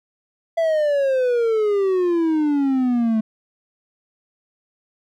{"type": "exponential sweep", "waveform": "triangle", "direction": "down", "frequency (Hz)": [671, 216.4], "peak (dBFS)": -14, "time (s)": [0.57, 3.21], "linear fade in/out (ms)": 10, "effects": []}